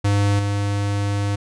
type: tone with level steps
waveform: square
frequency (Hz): 101.3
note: G#2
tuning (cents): -43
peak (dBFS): -16 / -20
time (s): 0.04-1.36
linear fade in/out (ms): 10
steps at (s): 0.39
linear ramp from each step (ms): 2
effects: resampled to 22050 Hz